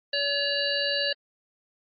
harmonic tone, 568 Hz, C#5, 42 cents sharp, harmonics 1 / 3 / 5 / 7 / 8, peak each -30 / -30 / -30 / -30 / -30 dBFS, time 0.13-1.13 s, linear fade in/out 5 ms, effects MP3 32 kbps

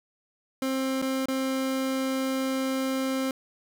30% pulse tone with dropouts, 264.6 Hz, C4, 20 cents sharp, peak -23 dBFS, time 0.62-3.31 s, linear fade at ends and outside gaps 2 ms, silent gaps 1.018-1.024 / 1.257-1.284 s, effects none

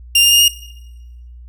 sawtooth tone with pitch steps, 2794 / 2812 / 2830 / 2848 Hz, F7 / F7 / F7 / F7, 0 / +11 / +22 / +33 cents, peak -5 dBFS, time 0.15-0.482 s, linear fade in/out 5 ms, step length 83 ms, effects noise-tail reverb RT60 1.0 s tail -20 dB re dry + added 60 Hz sine -34 dBFS peak until 1.48 s

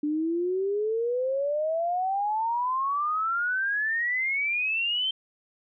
sine exponential sweep, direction up, 292.8 to 3136 Hz, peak -24 dBFS, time 0.03-5.11 s, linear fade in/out 5 ms, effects none

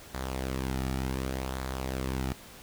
sawtooth tone with flanger, 65.41 Hz, C2, in tune, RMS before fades -33 dBFS, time 0.14-2.33 s, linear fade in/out 5 ms, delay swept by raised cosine 0.35 to 1.95 ms, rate 0.67 Hz, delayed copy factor -0.5, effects pink hiss -49 dBFS RMS until 2.62 s

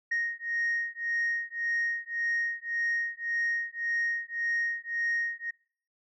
sine beating tone pair, 1864.7 / 1866.5 Hz, A#6 / A#6, 0 / +2 cents, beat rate 1.8 Hz, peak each -30 dBFS, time 0.11-5.51 s, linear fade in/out 10 ms, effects noise-tail reverb RT60 0.5 s tail -25 dB re dry + tanh soft clip ceiling -23 dBFS

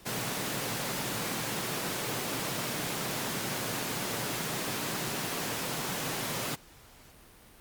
pink high-pass noise, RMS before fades -34 dBFS, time 0.05-6.56 s, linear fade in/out 20 ms, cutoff 110 Hz, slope 96 dB/octave, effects pink hiss -55 dBFS RMS until 7.6 s + Opus 48 kbps

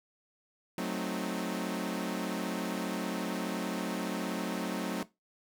sawtooth chord, F# diminished seventh, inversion none, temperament equal, 185 / 220 / 261.6 / 311.1 Hz, F#3 / A3 / C4 / Eb4, 0 / 0 / 0 / 0 cents, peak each -32 / -34 / -35 / -36 dBFS, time 0.78-5.03 s, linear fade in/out 2 ms, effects noise-tail reverb RT60 0.2 s tail -17 dB re dry

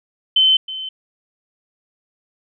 sine tone with echo, 3068 Hz, G7, 38 cents flat, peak -10 dBFS, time 0.36-0.57 s, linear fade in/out 5 ms, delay 320 ms, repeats 1, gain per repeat -15 dB, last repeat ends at 0.89 s, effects none

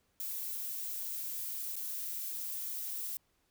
violet noise with dropouts, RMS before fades -39 dBFS, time 0.2-3.17 s, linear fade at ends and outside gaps 1 ms, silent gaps 1.757-1.764 s, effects pink hiss -75 dBFS RMS until 3.5 s

